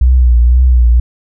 sine tone with vibrato, 61.2 Hz, B1, 15 cents flat, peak -4 dBFS, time 0.01-1 s, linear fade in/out 5 ms, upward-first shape triangle, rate 2 Hz, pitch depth 81 cents each way, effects none

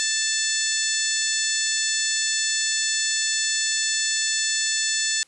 harmonic tone with a mistuned harmonic, 882 Hz, A5, 4 cents sharp, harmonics 2 / 3 / 4 / 5 / 6 / 7 / 8 / 9, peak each -28 / -34 / -30 / -29 / -31 / -31 / -28 / -29 dBFS, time 0-5.23 s, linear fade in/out 0 ms, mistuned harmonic 5, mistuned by -18 cents, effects white hiss -58 dBFS RMS until 5.27 s + resampled to 24000 Hz

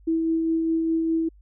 sine tone with tremolo, 325.9 Hz, E4, 20 cents flat, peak -19 dBFS, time 0.07-1.29 s, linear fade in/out 10 ms, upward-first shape sine, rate 4.9 Hz, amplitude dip 25%, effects added 50 Hz sine -49 dBFS peak until 1.41 s

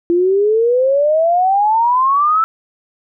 sine exponential sweep, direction up, 339.1 to 1332 Hz, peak -10 dBFS, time 0.1-2.44 s, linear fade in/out 0 ms, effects none

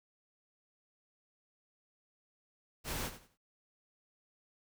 pink noise with echo, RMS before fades -38 dBFS, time 2.84-3.11 s, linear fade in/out 50 ms, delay 89 ms, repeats 3, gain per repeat -12 dB, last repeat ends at 3.377 s, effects none

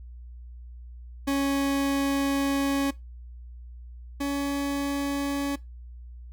40% pulse tone pair in turn, 277.2 / 281.1 Hz, C#4 / C#4, 0 / +24 cents, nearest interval unison, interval 24 cents, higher second, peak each -22 / -25 dBFS, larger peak first, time 1.27-2.91 / 4.2-5.56 s, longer first, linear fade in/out 10 ms, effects noise-tail reverb RT60 0.2 s tail -20 dB re dry + added 60 Hz sine -40 dBFS peak until 6.32 s

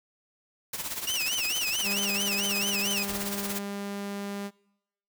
white noise with tremolo, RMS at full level -32 dBFS, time 0.73-3.59 s, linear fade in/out 5 ms, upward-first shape sine, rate 17 Hz, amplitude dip 65%
25% pulse tone with vibrato, 2771 Hz, F7, 14 cents flat, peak -24 dBFS, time 1.07-3.03 s, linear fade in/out 5 ms, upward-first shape sine, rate 4.5 Hz, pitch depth 180 cents each way
sawtooth tone, 200.9 Hz, G3, 43 cents sharp, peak -29 dBFS, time 1.82-4.51 s, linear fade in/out 50 ms
pink noise with exponential decay, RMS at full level -38 dBFS, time 3.09-3.65 s, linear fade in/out 5 ms, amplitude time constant 120 ms
effects noise-tail reverb RT60 0.9 s tail -24 dB re dry

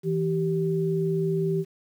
sine tone pair together, 163.2 / 388.2 Hz, E3 / G4, -17 / -17 cents, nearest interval octave + minor third, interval 1500 cents, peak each -25 dBFS, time 0.03-1.65 s, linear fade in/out 50 ms, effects 9-bit

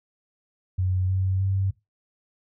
sine tone with pitch steps, 92.5 / 94.5 / 96.54 Hz, F#2 / F#2 / G2, 0 / +37 / -26 cents, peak -21 dBFS, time 0.78-1.71 s, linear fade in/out 10 ms, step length 310 ms, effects noise-tail reverb RT60 0.2 s tail -18 dB re dry

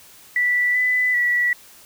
sine tone with pitch steps, 1966 / 1998 / 1946 Hz, B6 / B6 / B6, -8 / +20 / -26 cents, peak -16 dBFS, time 0.36-1.53 s, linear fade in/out 2 ms, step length 390 ms, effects white hiss -47 dBFS RMS until 1.85 s

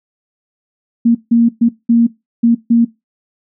sine tone bursts at uneven times, 233.1 Hz, A#3, in tune, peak -6 dBFS, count 6, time 1.05-1.15 / 1.31-1.49 / 1.61-1.69 / 1.89-2.07 / 2.43-2.55 / 2.7-2.85 s, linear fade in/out 10 ms, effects noise-tail reverb RT60 0.2 s tail -19 dB re dry

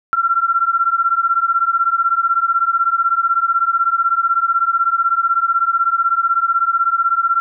sine beating tone pair, 1354 / 1370 Hz, E6 / F6, +46 / -34 cents, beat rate 16 Hz, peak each -16 dBFS, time 0.13-7.4 s, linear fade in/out 0 ms, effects none

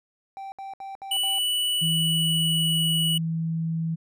triangle tone bursts, 780 Hz, G5, 9 cents flat, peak -32 dBFS, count 5, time 0.37-1.384 s, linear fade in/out 0 ms, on 150 ms, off 66 ms
square tone with pitch glide, 2960 to 2940 Hz, F#7 to F#7, 0 to -12 cents, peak -23 dBFS, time 1.11-3.18 s, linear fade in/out 5 ms, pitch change -12 cents, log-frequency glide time 1.49-2.83 s
sine tone, 163.3 Hz, E3, 16 cents flat, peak -24 dBFS, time 1.81-3.96 s, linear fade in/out 20 ms
effects none

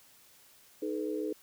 sine chord, G# minor, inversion second, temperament equal with one note detuned, 311.1 / 426.2 / 493.9 Hz, D#4 / G#4 / B4, 0 / +45 / 0 cents, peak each -35 / -35 / -39 dBFS, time 0.82-1.33 s, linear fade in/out 5 ms, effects white hiss -60 dBFS RMS until 1.42 s

